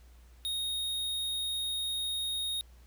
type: tone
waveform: square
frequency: 3729 Hz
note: A#7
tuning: in tune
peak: -32 dBFS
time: 0.45-2.61 s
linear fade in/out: 0 ms
effects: added 60 Hz sine -53 dBFS peak until 2.86 s + pink hiss -65 dBFS RMS until 2.86 s